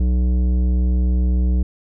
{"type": "tone with tanh clipping", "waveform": "triangle", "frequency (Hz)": 61.74, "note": "B1", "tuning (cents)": 0, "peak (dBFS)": -16, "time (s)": [0, 1.63], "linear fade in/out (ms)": 5, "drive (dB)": 16, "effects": []}